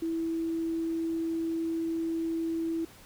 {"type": "tone", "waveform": "sine", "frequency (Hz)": 328.4, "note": "E4", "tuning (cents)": -6, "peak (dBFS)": -28, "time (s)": [0.02, 2.85], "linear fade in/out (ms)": 5, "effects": ["pink hiss -53 dBFS RMS until 3.05 s"]}